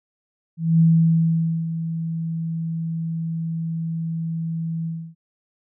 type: tone with ADSR envelope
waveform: sine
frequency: 163.9 Hz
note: E3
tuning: 10 cents flat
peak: -11 dBFS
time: 0.57-5.15 s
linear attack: 230 ms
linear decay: 860 ms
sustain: -12 dB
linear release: 290 ms
effects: none